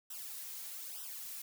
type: noise with flanger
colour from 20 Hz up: blue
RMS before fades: -45 dBFS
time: 0.1-1.42 s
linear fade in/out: 5 ms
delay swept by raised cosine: 0.44 to 3.54 ms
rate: 1.1 Hz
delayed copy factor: -0.9
effects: none